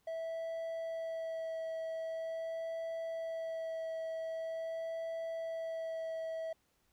triangle tone with vibrato, 653 Hz, E5, 17 cents flat, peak -35 dBFS, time 0.07-6.53 s, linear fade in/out 5 ms, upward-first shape sine, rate 0.44 Hz, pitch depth 11 cents each way, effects pink hiss -75 dBFS RMS until 6.92 s

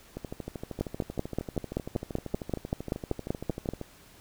two click trains, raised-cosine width 2 ms, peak -14 / -22 dBFS, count 16 / 48, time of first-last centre 0.81-3.689 / 0.17-3.813 s, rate 5.21 / 12.9 Hz, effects pink hiss -55 dBFS RMS until 4.2 s

